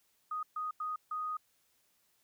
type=tone bursts at uneven times; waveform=sine; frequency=1244.5 Hz; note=D#6; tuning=in tune; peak=-34 dBFS; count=4; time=0.31-0.43 / 0.56-0.71 / 0.8-0.96 / 1.11-1.37 s; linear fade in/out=5 ms; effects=white hiss -73 dBFS RMS until 2.23 s